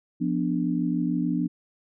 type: chord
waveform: sine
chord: B diminished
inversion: second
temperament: equal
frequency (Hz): 174.61 / 246.9 / 293.7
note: F3 / B3 / D4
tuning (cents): 0 / 0 / 0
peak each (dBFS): -27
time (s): 0.2-1.48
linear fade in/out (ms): 20
effects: none